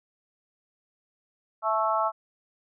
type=harmonic tone with a mistuned harmonic; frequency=220 Hz; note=A3; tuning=in tune; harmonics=3 / 4 / 5 / 6; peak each=-28 / -28 / -28 / -28 dBFS; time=1.62-2.12 s; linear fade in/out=50 ms; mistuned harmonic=4; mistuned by=-21 cents; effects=none